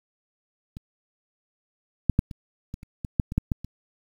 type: clicks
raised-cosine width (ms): 5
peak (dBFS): -25 / -6 / -6 / -24 / -21 / -30 / -18 / -7 / -19 / -8 / -11 / -23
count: 12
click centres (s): 0.769 / 2.097 / 2.191 / 2.312 / 2.741 / 2.831 / 3.048 / 3.198 / 3.321 / 3.38 / 3.518 / 3.646
effects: 8-bit